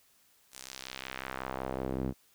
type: tone with band-pass filter sweep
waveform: sawtooth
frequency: 65.41 Hz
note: C2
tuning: in tune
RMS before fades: -38 dBFS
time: 0.51-2.14 s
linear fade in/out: 50 ms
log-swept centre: 9500 to 230 Hz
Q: 1.1
effects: white hiss -66 dBFS RMS until 2.34 s